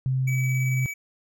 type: tone with pitch glide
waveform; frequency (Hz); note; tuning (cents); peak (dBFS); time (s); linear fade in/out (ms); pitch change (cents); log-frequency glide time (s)
sine; 130.81 to 129.68; C3 to C3; 0 to -15; -21; 0.06-0.86; 0; -15; 0.26-0.41
type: tone with tremolo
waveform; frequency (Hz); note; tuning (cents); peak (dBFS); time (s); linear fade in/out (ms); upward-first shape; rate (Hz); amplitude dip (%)
square; 2285; D7; -48; -30; 0.27-0.94; 10; square; 18; 25
effects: none

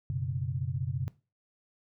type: chord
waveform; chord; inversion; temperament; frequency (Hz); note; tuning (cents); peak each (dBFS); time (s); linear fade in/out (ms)
sine; F# suspended fourth; none; equal; 92.5 / 123.47 / 138.59; F#2 / B2 / C#3; 0 / 0 / 0; -36 / -34 / -33; 0.1-1.08; 0
effects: noise-tail reverb RT60 0.3 s tail -18 dB re dry

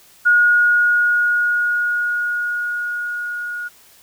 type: tone with level ramp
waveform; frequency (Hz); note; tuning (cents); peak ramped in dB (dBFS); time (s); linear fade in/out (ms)
sine; 1442; F#6; -45; -9 to -24; 0.25-3.69; 20
effects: white hiss -49 dBFS RMS until 4.02 s

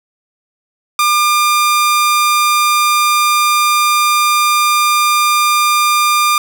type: tone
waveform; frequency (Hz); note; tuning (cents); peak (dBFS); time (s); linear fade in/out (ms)
sawtooth; 1200; D6; +37; -6; 0.99-6.38; 2
effects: none

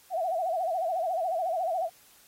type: tone with vibrato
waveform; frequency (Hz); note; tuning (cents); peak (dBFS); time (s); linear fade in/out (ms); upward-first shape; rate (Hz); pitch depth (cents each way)
sine; 698.5; F5; 0; -26; 0.1-1.9; 50; sine; 14; 150
effects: white hiss -58 dBFS RMS until 2.27 s + AAC 48 kbps

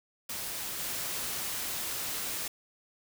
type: noise with level steps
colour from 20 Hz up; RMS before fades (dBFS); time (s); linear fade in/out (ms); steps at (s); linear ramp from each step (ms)
white; -37 / -35; 0.29-2.48; 5; 0.79; 5
effects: none

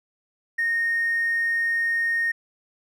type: tone with hard clipping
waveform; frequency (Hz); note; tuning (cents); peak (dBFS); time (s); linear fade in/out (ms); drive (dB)
sine; 1850; A#6; -14; -21; 0.58-2.32; 10; 1
effects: none

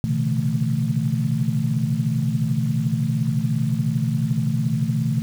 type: tone cluster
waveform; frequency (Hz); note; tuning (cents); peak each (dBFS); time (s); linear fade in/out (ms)
sine; 120.7 / 132.4 / 146.2 / 163.5 / 219.7; B2 / C3 / D3 / E3 / A3; -39 / +21 / -7 / -14 / -2; -25; 0.04-5.22; 0
effects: tanh soft clip ceiling -7 dBFS + 7-bit

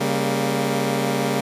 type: chord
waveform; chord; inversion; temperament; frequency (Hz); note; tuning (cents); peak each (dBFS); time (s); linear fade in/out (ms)
15% pulse; G diminished; second; equal with one note detuned; 138.59 / 198.73 / 233.1; Db3 / G3 / Bb3; 0 / +24 / 0; -18; 0-1.41; 10
effects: resampled to 32000 Hz

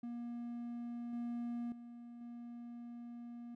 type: tone with level steps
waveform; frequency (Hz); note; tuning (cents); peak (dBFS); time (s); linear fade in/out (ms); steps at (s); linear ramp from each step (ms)
triangle; 237.8; A#3; +35; -39 / -36 / -47 / -44; 0.03-3.55; 5; 1.13 / 1.72 / 2.21; 2
effects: none

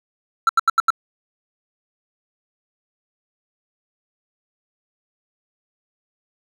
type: tone bursts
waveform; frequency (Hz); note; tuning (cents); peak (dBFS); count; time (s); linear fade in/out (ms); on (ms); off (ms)
triangle; 1341; E6; +29; -9; 5; 0.47-0.904; 2; 22; 81
effects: none

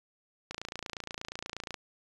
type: click train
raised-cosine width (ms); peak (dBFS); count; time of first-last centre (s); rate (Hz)
0.2; -20; 36; 0.51-1.742; 28.4
effects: resampled to 24000 Hz

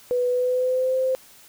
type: tone with pitch glide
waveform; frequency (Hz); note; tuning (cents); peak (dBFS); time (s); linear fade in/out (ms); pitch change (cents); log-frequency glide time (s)
sine; 493.9 to 520; B4 to C5; 0 to -11; -19; 0.11-1.15; 0; +89; 0.28-0.97
effects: white hiss -50 dBFS RMS until 1.48 s

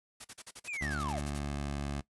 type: noise bursts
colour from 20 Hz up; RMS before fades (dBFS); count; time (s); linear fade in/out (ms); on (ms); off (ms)
white; -45; 14; 0.2-1.391; 10; 47; 41
type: linear sweep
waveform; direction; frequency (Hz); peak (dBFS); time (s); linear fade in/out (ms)
triangle; down; 2589 to 523.3; -34; 0.67-1.2; 20
type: tone with pitch glide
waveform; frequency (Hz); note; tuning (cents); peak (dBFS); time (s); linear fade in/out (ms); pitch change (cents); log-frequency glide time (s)
15% pulse; 72.8 to 70.97; D2 to C#2; -15 to +41; -28; 0.81-2.01; 5; -44; 1.07-1.7
effects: noise-tail reverb RT60 0.1 s tail -18 dB re dry + resampled to 24000 Hz

